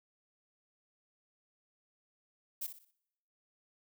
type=noise with echo; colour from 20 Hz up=violet; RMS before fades=-38 dBFS; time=2.61-2.67 s; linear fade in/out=10 ms; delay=61 ms; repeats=4; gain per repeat=-9 dB; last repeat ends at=2.914 s; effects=noise-tail reverb RT60 0.9 s tail -26 dB re dry